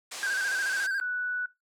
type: low-pass noise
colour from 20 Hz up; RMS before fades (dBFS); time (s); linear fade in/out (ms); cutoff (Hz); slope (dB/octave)
white; -39; 0.11-0.87; 10; 8600; 24
type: tone with vibrato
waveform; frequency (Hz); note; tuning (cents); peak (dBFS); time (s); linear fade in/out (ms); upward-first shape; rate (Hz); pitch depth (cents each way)
triangle; 1568; G6; 0; -25; 0.23-1; 0; square; 14; 49
type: tone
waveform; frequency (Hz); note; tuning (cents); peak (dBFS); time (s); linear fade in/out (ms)
sine; 1480; F#6; 0; -28; 1.01-1.46; 5
effects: noise-tail reverb RT60 0.2 s tail -19 dB re dry + high-pass 400 Hz 12 dB/octave